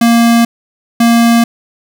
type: tone pair in turn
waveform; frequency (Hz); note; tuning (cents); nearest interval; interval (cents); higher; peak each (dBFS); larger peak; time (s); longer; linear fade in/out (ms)
square; 233.1 / 233.1; A#3 / A#3; 0 / 0; unison; 0; neither; -6; neither; 0.01-0.45 / 1-1.44; neither; 5
effects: none